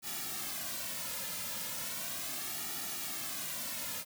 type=noise with flanger; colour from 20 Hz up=white; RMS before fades=-39 dBFS; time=0.02-4.05 s; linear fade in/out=50 ms; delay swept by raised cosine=1.9 to 2.68 ms; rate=0.36 Hz; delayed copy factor=-0.8; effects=none